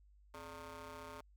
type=ring-modulated tone; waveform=15% pulse; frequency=163.3 Hz; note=E3; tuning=16 cents flat; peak=-39 dBFS; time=0.34-1.21 s; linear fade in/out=2 ms; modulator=752 Hz; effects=added 50 Hz sine -62 dBFS peak until 1.36 s